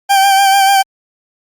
40% pulse tone with vibrato, 784 Hz, G5, in tune, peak -6 dBFS, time 0.09-0.83 s, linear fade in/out 20 ms, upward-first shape sine, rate 6.8 Hz, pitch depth 30 cents each way, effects Opus 48 kbps

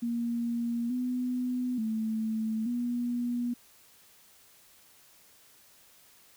sine tone with pitch steps, 235.4 / 250 / 220.4 / 241.6 Hz, A#3 / B3 / A3 / B3, +17 / +21 / +3 / -38 cents, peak -28 dBFS, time 0.02-3.54 s, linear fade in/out 10 ms, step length 880 ms, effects white hiss -59 dBFS RMS until 6.36 s

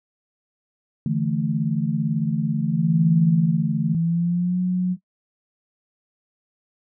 sine chord, D suspended second, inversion none, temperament equal, 146.83 / 164.81 / 220 Hz, D3 / E3 / A3, 0 / 0 / 0 cents, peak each -24 dBFS, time 1.06-3.95 s, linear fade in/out 2 ms
sine tone with pitch glide, 165.7 to 181.74 Hz, E3 to F#3, +9 to -31 cents, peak -18 dBFS, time 2.55-4.97 s, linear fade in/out 50 ms, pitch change +160 cents, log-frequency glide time 4-4.6 s
effects noise-tail reverb RT60 0.1 s tail -18 dB re dry

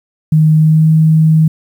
sine tone with pitch glide, 155.9 to 158.17 Hz, D#3 to D#3, +4 to +29 cents, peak -5 dBFS, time 0.32-1.48 s, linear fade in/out 5 ms, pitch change +25 cents, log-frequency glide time 0.58-0.88 s, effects 7-bit

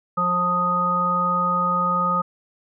harmonic tone, 177.9 Hz, F3, 32 cents sharp, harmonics 1 / 3 / 5 / 7, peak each -27 / -30 / -30 / -19 dBFS, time 0.17-2.22 s, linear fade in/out 10 ms, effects none

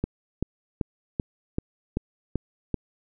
click train, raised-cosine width 3 ms, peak -12 dBFS, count 8, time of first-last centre 0.04-2.743 s, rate 2.59 Hz, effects none

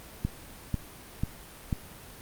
click train, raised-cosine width 5 ms, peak -15 dBFS, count 4, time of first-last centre 0.25-1.728 s, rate 2.03 Hz, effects pink hiss -47 dBFS RMS until 2.21 s + Opus 32 kbps

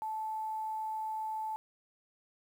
sine tone with quantisation, 873 Hz, A5, 14 cents flat, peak -34 dBFS, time 0.02-1.56 s, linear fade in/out 0 ms, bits 10, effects none

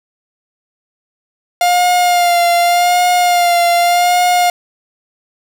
45% pulse tone with vibrato, 704 Hz, F5, 14 cents sharp, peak -9 dBFS, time 1.61-4.5 s, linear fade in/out 2 ms, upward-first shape sine, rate 0.85 Hz, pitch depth 30 cents each way, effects none

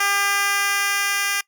10% pulse tone with high-pass filter sweep, 401 Hz, G4, 39 cents sharp, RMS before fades -21 dBFS, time 0-1.41 s, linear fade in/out 5 ms, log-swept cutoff 1100 to 2000 Hz, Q 0.82, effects noise-tail reverb RT60 0.1 s tail -21 dB re dry

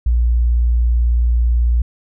sine tone, 59.1 Hz, A#1, 24 cents sharp, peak -11 dBFS, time 0.06-1.82 s, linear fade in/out 5 ms, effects none

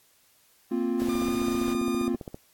triangle chord, Bb suspended second, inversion none, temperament equal, 233.1 / 261.6 / 349.2 Hz, Bb3 / C4 / F4, 0 / 0 / 0 cents, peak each -27 dBFS, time 0.71-2.16 s, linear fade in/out 10 ms
pink noise, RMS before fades -42 dBFS, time 0.99-1.74 s, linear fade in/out 10 ms
click train, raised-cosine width 2 ms, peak -23 dBFS, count 21, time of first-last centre 1.02-2.345 s, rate 15.1 Hz
sawtooth tone with pitch glide, 1202 to 1216.7 Hz, D6 to D#6, +40 to -39 cents, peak -32 dBFS, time 1.09-2.08 s, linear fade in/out 5 ms, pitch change +21 cents, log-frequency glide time 1.21-1.31 s
effects white hiss -62 dBFS RMS until 2.53 s + AAC 64 kbps

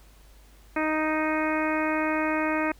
harmonic tone, 311.1 Hz, D#4, in tune, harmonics 1 / 2 / 3 / 4 / 5 / 6 / 7 / 8, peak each -27 / -30 / -32 / -33 / -34 / -35 / -35 / -36 dBFS, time 0.76-2.72 s, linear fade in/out 5 ms, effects added 50 Hz sine -51 dBFS peak until 2.79 s + pink hiss -58 dBFS RMS until 2.79 s

